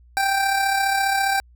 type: tone with amplitude modulation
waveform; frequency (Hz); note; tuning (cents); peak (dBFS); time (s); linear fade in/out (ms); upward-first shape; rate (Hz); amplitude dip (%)
25% pulse; 784; G5; 0; -13; 0.17-1.4; 0; sine; 34.8; 40
effects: added 60 Hz sine -48 dBFS peak until 1.55 s